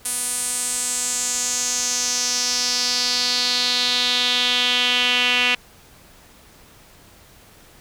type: tone with band-pass filter sweep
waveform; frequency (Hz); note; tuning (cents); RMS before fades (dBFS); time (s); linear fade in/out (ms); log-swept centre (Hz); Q
sawtooth; 246.9; B3; 0; -21; 0.05-5.55; 5; 9700 to 2700; 3.9
effects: pink hiss -49 dBFS RMS until 7.8 s